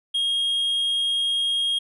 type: tone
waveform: triangle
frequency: 3255 Hz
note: G#7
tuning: 36 cents flat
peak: -19 dBFS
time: 0.14-1.79 s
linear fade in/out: 10 ms
effects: resampled to 24000 Hz